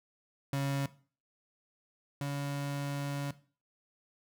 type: tone pair in turn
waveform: 35% pulse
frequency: 138.7 / 141.7 Hz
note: C#3 / C#3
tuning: +1 / +38 cents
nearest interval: unison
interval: 37 cents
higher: second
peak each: -28 / -31 dBFS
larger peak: first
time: 0.53-0.86 / 2.21-3.31 s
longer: second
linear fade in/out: 2 ms
effects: noise-tail reverb RT60 0.4 s tail -17 dB re dry